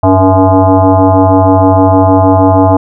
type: tone with frequency modulation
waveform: sine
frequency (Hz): 280.3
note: C#4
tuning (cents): +19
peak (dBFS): -3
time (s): 0.03-2.77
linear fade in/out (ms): 5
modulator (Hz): 189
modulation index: 3.5
effects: none